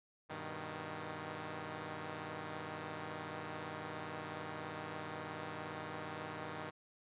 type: chord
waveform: 5% pulse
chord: G augmented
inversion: none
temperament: equal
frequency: 98 / 123.47 / 155.56 Hz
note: G2 / B2 / D#3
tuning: 0 / 0 / 0 cents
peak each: -37 / -39 / -33 dBFS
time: 0.29-6.71 s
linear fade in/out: 20 ms
effects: resampled to 8000 Hz